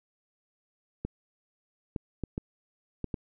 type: clicks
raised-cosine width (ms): 3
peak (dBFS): -19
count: 6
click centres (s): 1.05 / 1.962 / 2.237 / 2.379 / 3.043 / 3.142
effects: none